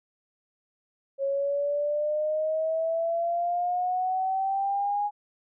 sine exponential sweep, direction up, 546 to 830 Hz, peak -24 dBFS, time 1.18-5.11 s, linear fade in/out 50 ms, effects none

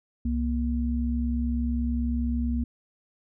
sine tone pair together, 66.65 / 237.5 Hz, C2 / A#3, +33 / +33 cents, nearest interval octave + minor seventh, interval 2200 cents, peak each -26 / -27 dBFS, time 0.25-2.64 s, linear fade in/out 5 ms, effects none

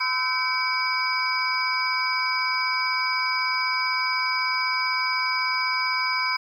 sine tone cluster, 1020 / 1305 / 1535 / 2273 / 4942 Hz, C6 / E6 / G6 / C#7 / D#8, -44 / -18 / -37 / +43 / -13 cents, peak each -27 / -33 / -32 / -26 / -28 dBFS, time 0-6.37 s, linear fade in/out 10 ms, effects 9-bit

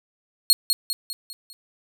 sawtooth tone with echo, 4296 Hz, C8, 45 cents sharp, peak -8 dBFS, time 0.5-0.53 s, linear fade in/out 0 ms, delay 200 ms, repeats 5, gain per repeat -6 dB, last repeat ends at 1.53 s, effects none

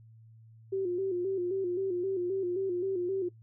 sine tone with vibrato, 370 Hz, F#4, in tune, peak -28 dBFS, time 0.72-3.29 s, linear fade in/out 10 ms, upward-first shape square, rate 3.8 Hz, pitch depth 74 cents each way, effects noise-tail reverb RT60 0.1 s tail -18 dB re dry + added 112 Hz sine -52 dBFS peak until 3.42 s

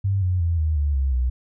sine tone with pitch steps, 98 / 90.91 / 84.33 / 78.23 / 72.57 / 67.32 / 62.45 Hz, G2 / F#2 / E2 / D#2 / D2 / C2 / B1, 0 / -30 / +40 / +10 / -20 / +50 / +20 cents, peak -18 dBFS, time 0.04-1.3 s, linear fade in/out 10 ms, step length 180 ms, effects none

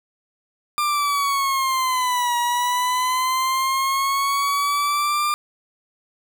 40% pulse linear two-way sweep, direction down then up, 1197 to 956 to 1197 Hz, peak -18 dBFS, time 0.78-5.34 s, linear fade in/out 0 ms, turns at 2.37 s, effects none

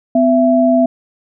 sine tone pair together, 253.2 / 666.7 Hz, B3 / E5, +43 / +19 cents, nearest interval octave + perfect fourth, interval 1676 cents, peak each -11 dBFS, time 0.15-0.86 s, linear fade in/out 5 ms, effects none

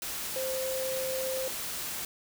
sine tone in noise, 523.3 Hz, C5, in tune, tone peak -31 dBFS, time 0.36-1.48 s, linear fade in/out 2 ms, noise white, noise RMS -36 dBFS, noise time 0.02-2.05 s, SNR +2 dB, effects none

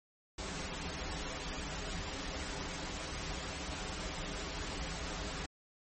pink noise with comb filter, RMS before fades -40 dBFS, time 0.38-5.46 s, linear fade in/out 5 ms, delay 8.6 ms, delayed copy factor -0.85, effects MP3 32 kbps

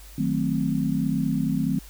sine chord, D# diminished seventh, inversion none, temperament equal, 155.56 / 185 / 220 / 261.6 Hz, D#3 / F#3 / A3 / C4, 0 / 0 / 0 / 0 cents, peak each -27 / -28 / -27 / -26 dBFS, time 0.18-1.79 s, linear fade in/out 5 ms, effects added 50 Hz sine -43 dBFS peak until 1.89 s + white hiss -49 dBFS RMS until 1.89 s

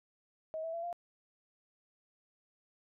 sine tone with pitch steps, 635 / 654.4 / 674.3 / 694.9 Hz, D#5 / E5 / E5 / F5, +35 / -13 / +39 / -9 cents, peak -36 dBFS, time 0.54-0.928 s, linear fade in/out 0 ms, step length 97 ms, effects none

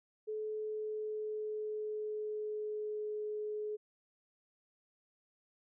sine tone with pitch glide, 430.5 to 423.6 Hz, A4 to G#4, -38 to +34 cents, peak -36 dBFS, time 0.27-3.77 s, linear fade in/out 20 ms, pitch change -28 cents, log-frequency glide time 0.39-3.19 s, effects none

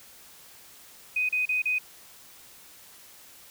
sine tone bursts, 2500 Hz, D#7, 8 cents sharp, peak -23 dBFS, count 4, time 1.16-1.785 s, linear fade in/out 5 ms, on 130 ms, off 35 ms, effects white hiss -51 dBFS RMS until 3.5 s

